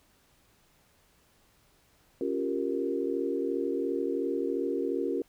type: chord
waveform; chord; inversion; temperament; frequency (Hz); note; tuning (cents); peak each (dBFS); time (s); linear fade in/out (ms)
sine; G half-diminished seventh; second; equal; 277.2 / 349.2 / 392 / 466.2; Db4 / F4 / G4 / Bb4; 0 / 0 / 0 / 0; -33; 2.21-5.22; 2
effects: pink hiss -65 dBFS RMS until 5.28 s